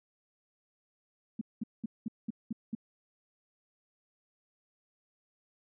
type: tone bursts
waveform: sine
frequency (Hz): 223.1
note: A3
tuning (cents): +24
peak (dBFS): -31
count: 7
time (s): 1.39-2.751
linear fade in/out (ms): 5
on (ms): 23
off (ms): 200
effects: none